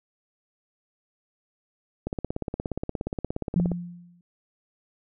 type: click train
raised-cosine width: 2 ms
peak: -15 dBFS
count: 29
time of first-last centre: 2.07-3.717 s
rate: 17 Hz
type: tone with exponential decay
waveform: sine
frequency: 174.61 Hz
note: F3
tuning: in tune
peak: -17 dBFS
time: 3.56-4.21 s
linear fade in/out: 2 ms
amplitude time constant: 140 ms
effects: none